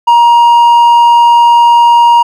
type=tone with hard clipping; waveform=sine; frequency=945 Hz; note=A#5; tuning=23 cents sharp; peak=-3 dBFS; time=0.07-2.23 s; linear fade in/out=10 ms; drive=3 dB; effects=none